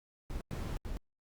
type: noise bursts at uneven times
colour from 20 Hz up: brown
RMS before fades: -38 dBFS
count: 3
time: 0.3-0.41 / 0.51-0.77 / 0.85-0.97 s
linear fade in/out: 0 ms
effects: Opus 48 kbps